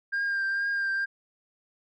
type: tone with vibrato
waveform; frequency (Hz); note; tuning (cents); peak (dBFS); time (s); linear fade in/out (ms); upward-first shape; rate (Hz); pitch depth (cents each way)
sine; 1599; G6; +34; -23; 0.12-1.06; 20; triangle; 2.2; 28
effects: tanh soft clip ceiling -24 dBFS